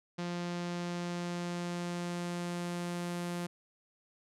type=tone with low-pass filter sweep; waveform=sawtooth; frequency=174.61 Hz; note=F3; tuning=in tune; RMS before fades=-37 dBFS; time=0.18-3.47 s; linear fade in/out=10 ms; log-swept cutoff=5600 to 11000 Hz; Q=1.1; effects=none